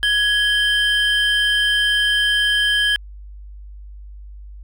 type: tone pair together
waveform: triangle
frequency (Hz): 1669 / 3131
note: G#6 / G7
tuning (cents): +8 / -3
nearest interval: major seventh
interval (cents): 1089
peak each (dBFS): -16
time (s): 0.03-2.96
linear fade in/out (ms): 0
effects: added 50 Hz sine -34 dBFS peak until 4.63 s